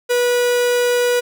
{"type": "tone", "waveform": "45% pulse", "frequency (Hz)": 487.8, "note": "B4", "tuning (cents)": -21, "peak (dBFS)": -14, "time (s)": [0.09, 1.21], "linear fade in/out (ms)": 20, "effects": []}